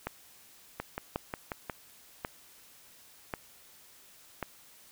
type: two click trains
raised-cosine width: 0.5 ms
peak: -18 / -19 dBFS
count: 5 / 6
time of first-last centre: 0.07-4.427 / 0.8-1.698 s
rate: 0.918 / 5.57 Hz
effects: white hiss -57 dBFS RMS until 4.91 s